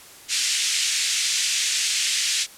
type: band-pass noise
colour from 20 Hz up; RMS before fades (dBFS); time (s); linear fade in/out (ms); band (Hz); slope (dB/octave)
white; -23; 0.28-2.47; 50; 2100 to 7800; 24
effects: white hiss -45 dBFS RMS until 2.57 s + low-pass 12000 Hz 12 dB/octave